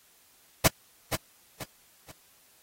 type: noise with echo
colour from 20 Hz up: pink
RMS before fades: -19 dBFS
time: 0.64-0.68 s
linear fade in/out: 10 ms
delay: 480 ms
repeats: 3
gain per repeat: -9 dB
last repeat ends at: 2.12 s
effects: white hiss -61 dBFS RMS until 2.62 s + AAC 48 kbps